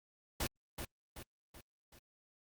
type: noise with echo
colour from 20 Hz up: pink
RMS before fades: -36 dBFS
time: 0.4-0.47 s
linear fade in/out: 5 ms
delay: 380 ms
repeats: 4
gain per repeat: -6 dB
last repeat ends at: 1.99 s
effects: Opus 48 kbps